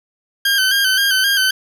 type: tone with vibrato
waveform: 20% pulse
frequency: 1568 Hz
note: G6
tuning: in tune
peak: -8 dBFS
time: 0.45-1.51 s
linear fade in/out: 5 ms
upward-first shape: square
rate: 3.8 Hz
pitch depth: 47 cents each way
effects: none